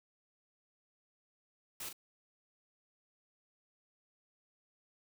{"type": "noise with echo", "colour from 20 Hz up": "white", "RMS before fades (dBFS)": -43, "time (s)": [1.8, 1.89], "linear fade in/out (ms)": 5, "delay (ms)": 39, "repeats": 1, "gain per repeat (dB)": -6, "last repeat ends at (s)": 1.929, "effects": []}